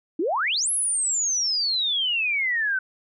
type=exponential two-way sweep; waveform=sine; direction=up then down; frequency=293.7 to 11175 to 1497 Hz; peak=-21 dBFS; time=0.19-2.79 s; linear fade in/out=5 ms; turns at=0.71 s; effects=none